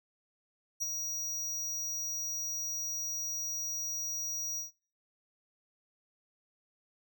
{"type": "tone with ADSR envelope", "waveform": "square", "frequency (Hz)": 5760, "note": "F#8", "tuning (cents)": -47, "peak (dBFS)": -29, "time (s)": [0.8, 4.71], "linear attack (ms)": 24, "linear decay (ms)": 20, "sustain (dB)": -5, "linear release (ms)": 130, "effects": ["noise-tail reverb RT60 0.4 s tail -22 dB re dry"]}